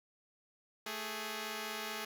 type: tone pair together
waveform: 5% pulse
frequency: 220 / 415.3 Hz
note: A3 / G#4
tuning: 0 / 0 cents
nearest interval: major seventh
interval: 1100 cents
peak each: -31 / -30 dBFS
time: 0.86-2.05 s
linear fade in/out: 5 ms
effects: none